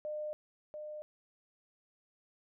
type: tone with echo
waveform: sine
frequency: 605 Hz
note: D#5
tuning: 49 cents flat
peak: -36 dBFS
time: 0.05-0.33 s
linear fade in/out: 0 ms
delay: 690 ms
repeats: 1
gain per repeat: -5 dB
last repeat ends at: 1.02 s
effects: none